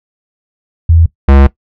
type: tone pair in turn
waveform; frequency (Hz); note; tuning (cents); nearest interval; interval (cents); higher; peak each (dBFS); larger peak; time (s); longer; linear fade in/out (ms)
sine / square; 82.8 / 68.72; E2 / C#2; +8 / -14; minor third; 322; first; -3; neither; 0.89-1.06 / 1.28-1.47; second; 5
effects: noise-tail reverb RT60 0.1 s tail -18 dB re dry + low-pass 2000 Hz 12 dB/octave